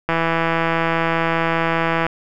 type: click train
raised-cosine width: 0.5 ms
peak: -4 dBFS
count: 327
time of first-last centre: 0.09-2.066 s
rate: 165 Hz
effects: none